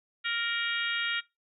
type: harmonic tone with a mistuned harmonic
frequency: 466.2 Hz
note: A#4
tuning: in tune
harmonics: 3 / 4 / 5 / 6 / 7 / 8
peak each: -34 / -35 / -36 / -37 / -37 / -38 dBFS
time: 0.24-1.21 s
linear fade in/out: 20 ms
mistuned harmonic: 6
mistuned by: +33 cents
effects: noise-tail reverb RT60 0.2 s tail -19 dB re dry